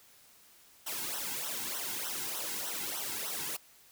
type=noise with flanger; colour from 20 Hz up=white; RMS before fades=-37 dBFS; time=0.86-3.57 s; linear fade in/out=10 ms; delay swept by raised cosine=0.42 to 1.72 ms; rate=3.3 Hz; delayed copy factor=-0.85; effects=white hiss -60 dBFS RMS until 3.91 s